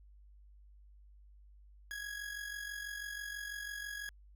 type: tone with amplitude modulation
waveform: 40% pulse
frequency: 1661.2 Hz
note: G#6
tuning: in tune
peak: -37 dBFS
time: 1.91-4.09 s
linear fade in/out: 0 ms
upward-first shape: sine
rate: 46.1 Hz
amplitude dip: 60%
effects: added 50 Hz sine -56 dBFS peak until 4.35 s